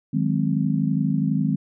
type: chord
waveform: sine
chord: Ab dominant seventh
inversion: second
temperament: equal with one note detuned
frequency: 155.56 / 185 / 207.7 / 260 Hz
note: Eb3 / Gb3 / Ab3 / C4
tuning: 0 / 0 / 0 / -11 cents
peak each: -23 / -27 / -24 / -25 dBFS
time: 0.13-1.56 s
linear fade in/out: 10 ms
effects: none